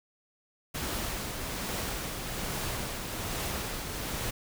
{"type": "noise with tremolo", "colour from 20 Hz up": "pink", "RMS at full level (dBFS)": -33, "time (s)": [0.74, 4.31], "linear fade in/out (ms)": 10, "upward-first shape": "triangle", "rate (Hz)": 1.2, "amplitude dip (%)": 40, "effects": []}